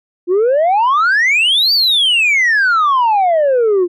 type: exponential two-way sweep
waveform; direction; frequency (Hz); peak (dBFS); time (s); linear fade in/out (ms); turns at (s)
sine; up then down; 340.8 to 4699 to 340.8; -7; 0.27-3.88; 50; 1.73
effects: tanh soft clip ceiling -8 dBFS